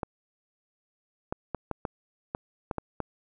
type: clicks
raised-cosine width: 1 ms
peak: -16 dBFS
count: 9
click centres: 0.032 / 1.325 / 1.547 / 1.713 / 1.852 / 2.349 / 2.712 / 2.783 / 3.003 s
effects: none